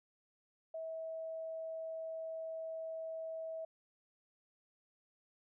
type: tone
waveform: sine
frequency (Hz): 647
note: E5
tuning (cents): -32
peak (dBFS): -40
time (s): 0.74-3.65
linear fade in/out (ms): 5
effects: none